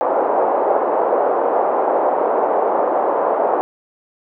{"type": "band-pass noise", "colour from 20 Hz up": "pink", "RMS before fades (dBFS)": -17, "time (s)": [0.01, 3.61], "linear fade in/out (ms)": 0, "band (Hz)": [450, 900], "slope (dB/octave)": 24, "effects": []}